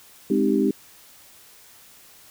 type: chord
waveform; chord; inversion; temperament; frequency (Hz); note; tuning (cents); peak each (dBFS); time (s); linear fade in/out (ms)
sine; Ab major seventh; none; equal; 207.7 / 261.6 / 311.1 / 392; Ab3 / C4 / Eb4 / G4; 0 / 0 / 0 / 0; -23; 0.3-0.71; 5
effects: white hiss -50 dBFS RMS until 2.3 s